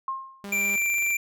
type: tone with exponential decay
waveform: sine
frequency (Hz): 1066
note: C6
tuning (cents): +32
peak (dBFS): -24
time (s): 0.08-0.53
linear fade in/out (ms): 2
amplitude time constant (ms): 96
type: tone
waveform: sawtooth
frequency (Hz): 200.4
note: G3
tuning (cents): +38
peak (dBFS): -31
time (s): 0.44-0.76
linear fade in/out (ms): 0
type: click train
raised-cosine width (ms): 0.3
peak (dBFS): -27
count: 17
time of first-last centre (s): 0.45-1.106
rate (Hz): 24.4
type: tone with vibrato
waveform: square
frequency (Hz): 2358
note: D7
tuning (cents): +6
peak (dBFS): -23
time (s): 0.52-1.17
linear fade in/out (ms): 5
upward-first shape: square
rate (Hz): 16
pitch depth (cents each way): 9
effects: none